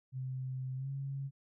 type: tone with pitch glide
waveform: sine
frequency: 130 to 137.25 Hz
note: C3 to C#3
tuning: -11 to -17 cents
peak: -36 dBFS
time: 0.12-1.31 s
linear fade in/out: 50 ms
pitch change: +94 cents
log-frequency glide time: 0.76-0.89 s
effects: none